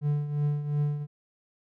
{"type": "tone with tremolo", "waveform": "triangle", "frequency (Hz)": 146.83, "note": "D3", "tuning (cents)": 0, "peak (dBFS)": -20, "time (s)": [0.01, 1.07], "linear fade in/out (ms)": 50, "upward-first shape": "triangle", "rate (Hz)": 2.8, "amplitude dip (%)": 70, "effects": []}